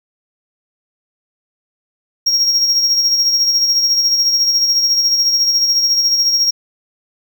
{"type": "tone with tremolo", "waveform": "triangle", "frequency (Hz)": 5588, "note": "F8", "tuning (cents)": 0, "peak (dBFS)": -8, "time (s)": [2.26, 6.51], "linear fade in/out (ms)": 10, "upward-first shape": "sine", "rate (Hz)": 14, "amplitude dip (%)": 45, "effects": ["8-bit"]}